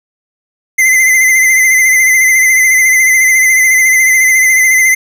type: tone with vibrato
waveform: square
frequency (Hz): 2053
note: C7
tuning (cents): -33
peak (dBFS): -6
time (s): 0.78-4.95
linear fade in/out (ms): 10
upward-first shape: sine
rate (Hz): 14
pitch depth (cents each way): 41
effects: 8-bit